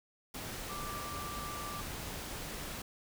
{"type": "tone in noise", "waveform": "sine", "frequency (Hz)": 1174.7, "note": "D6", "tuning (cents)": 0, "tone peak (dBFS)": -42, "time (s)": [0.69, 1.81], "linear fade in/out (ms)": 5, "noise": "pink", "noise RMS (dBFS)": -42, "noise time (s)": [0.34, 2.82], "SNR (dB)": -3, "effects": []}